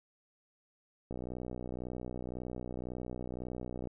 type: click train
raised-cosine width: 2 ms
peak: -27 dBFS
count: 172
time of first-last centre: 1.11-3.873 s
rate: 61.9 Hz
effects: none